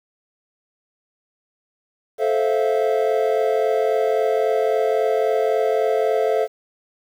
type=chord; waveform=triangle; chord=F major seventh; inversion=first; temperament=just; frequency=436.5 / 523.8 / 654.8 / 698.5 Hz; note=A4 / C5 / E5 / F5; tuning=-14 / +2 / -12 / 0 cents; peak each=-18 / -21 / -21 / -23 dBFS; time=2.18-6.48 s; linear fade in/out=50 ms; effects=8-bit